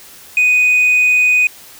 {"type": "tone with tanh clipping", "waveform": "triangle", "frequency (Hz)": 2489, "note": "D#7", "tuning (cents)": 0, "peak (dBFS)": -9, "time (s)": [0.37, 1.47], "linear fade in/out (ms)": 2, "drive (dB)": 6, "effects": ["white hiss -39 dBFS RMS until 1.79 s"]}